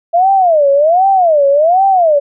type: tone with vibrato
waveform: sine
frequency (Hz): 659.3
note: E5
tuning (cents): 0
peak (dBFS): -6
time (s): 0.13-2.2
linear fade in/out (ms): 20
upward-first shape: sine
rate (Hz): 1.3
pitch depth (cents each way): 300
effects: none